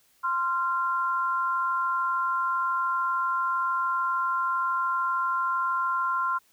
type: tone pair together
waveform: sine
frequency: 1046.5 / 1379.5 Hz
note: C6 / F6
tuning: 0 / -22 cents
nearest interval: perfect fourth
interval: 478 cents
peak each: -26 / -27 dBFS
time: 0.23-6.39 s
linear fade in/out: 20 ms
effects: white hiss -64 dBFS RMS until 6.52 s